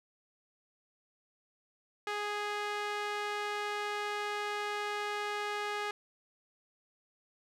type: tone with band-pass filter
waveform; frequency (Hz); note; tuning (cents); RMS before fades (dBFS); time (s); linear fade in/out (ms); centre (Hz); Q
sawtooth; 414.8; G#4; -2; -36; 2.07-5.91; 2; 1700; 0.73
effects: none